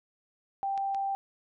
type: tone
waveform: sine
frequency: 786 Hz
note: G5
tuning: 4 cents sharp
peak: -28 dBFS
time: 0.63-1.15 s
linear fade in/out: 0 ms
type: clicks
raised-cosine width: 0.2 ms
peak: -28 dBFS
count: 2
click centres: 0.777 / 0.947 s
effects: none